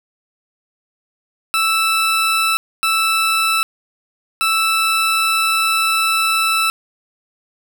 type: tone bursts at uneven times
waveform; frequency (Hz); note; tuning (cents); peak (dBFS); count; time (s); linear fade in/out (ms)
20% pulse; 1318.5; E6; 0; -9; 3; 1.54-2.57 / 2.83-3.63 / 4.41-6.7; 0
effects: none